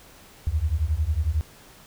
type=beating tone pair; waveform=sine; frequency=72 / 83 Hz; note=D2 / E2; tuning=-34 / +12 cents; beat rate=11 Hz; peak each=-24 dBFS; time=0.47-1.41 s; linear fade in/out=0 ms; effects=pink hiss -50 dBFS RMS until 1.86 s